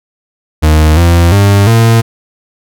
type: tone with pitch steps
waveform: 40% pulse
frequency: 77.5 / 85.4 / 100.4 / 114.3 Hz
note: D#2 / F2 / G2 / A#2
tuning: -6 / -38 / +42 / -34 cents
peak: -3 dBFS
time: 0.62-2.02 s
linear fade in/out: 20 ms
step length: 350 ms
effects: none